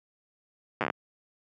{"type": "slowing click train", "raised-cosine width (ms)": 0.5, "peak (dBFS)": -12, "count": 8, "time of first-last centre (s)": [0.81, 0.901], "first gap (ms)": 8, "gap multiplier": 1.16, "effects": ["high-pass 150 Hz 12 dB/octave"]}